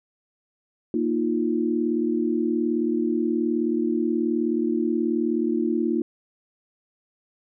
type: chord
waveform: sine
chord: Bb suspended fourth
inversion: none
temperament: just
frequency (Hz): 233.1 / 310.8 / 349.6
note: Bb3 / Eb4 / F4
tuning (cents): 0 / -2 / +2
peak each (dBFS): -25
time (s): 0.94-6.02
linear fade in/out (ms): 2
effects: none